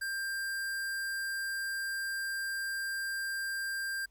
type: tone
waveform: square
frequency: 1589 Hz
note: G6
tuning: 23 cents sharp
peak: -34 dBFS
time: 0.01-4.06 s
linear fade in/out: 10 ms
effects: added 50 Hz sine -65 dBFS peak until 4.1 s + pink hiss -75 dBFS RMS until 4.1 s